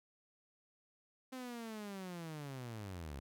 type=linear sweep; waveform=sawtooth; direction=down; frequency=261.6 to 64.2 Hz; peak=-40 dBFS; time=1.32-3.2 s; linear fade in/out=10 ms; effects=none